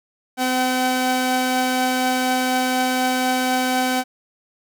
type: tone pair together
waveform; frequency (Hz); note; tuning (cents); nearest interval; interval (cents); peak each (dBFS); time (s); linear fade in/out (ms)
sawtooth; 255.7 / 763; C4 / G5; -40 / -47; octave + perfect fifth; 1893; -17; 0.37-4.04; 50
effects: none